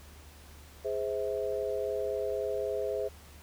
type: chord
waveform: sine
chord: Ab augmented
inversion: none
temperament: just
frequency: 415.3 / 519.1 / 648.9 Hz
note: Ab4 / C5 / E5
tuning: 0 / -14 / -27 cents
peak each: -33 / -34 / -36 dBFS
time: 0.84-3.09 s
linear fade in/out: 20 ms
effects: added 74 Hz sine -51 dBFS peak until 3.42 s + pink hiss -55 dBFS RMS until 3.42 s